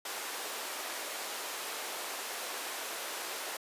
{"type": "high-pass noise", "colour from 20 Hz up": "pink", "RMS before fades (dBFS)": -39, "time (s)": [0.05, 3.57], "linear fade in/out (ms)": 5, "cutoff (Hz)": 480, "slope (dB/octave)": 12, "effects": ["high-pass 300 Hz 12 dB/octave", "resampled to 32000 Hz"]}